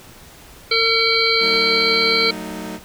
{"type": "harmonic tone", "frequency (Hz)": 453.7, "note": "A#4", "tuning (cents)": -47, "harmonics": [1, 3, 5, 7, 9, 10], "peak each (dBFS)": [-21, -24, -19, -28, -19, -22], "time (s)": [0.71, 2.31], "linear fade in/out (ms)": 5}
{"type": "chord", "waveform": "sawtooth", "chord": "D# diminished", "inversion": "first", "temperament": "just", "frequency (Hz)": [186.68, 224, 311.1], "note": ["F#3", "A3", "D#4"], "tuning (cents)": [16, 31, 0], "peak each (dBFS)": -28, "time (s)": [1.39, 2.8], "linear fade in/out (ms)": 50}
{"effects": ["pink hiss -43 dBFS RMS until 2.84 s"]}